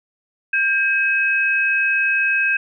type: tone pair together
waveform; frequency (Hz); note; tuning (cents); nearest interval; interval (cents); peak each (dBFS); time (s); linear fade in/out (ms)
sine; 1592 / 2554; G6 / D#7; +26 / +45; minor sixth; 819; -18; 0.53-2.57; 5
effects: none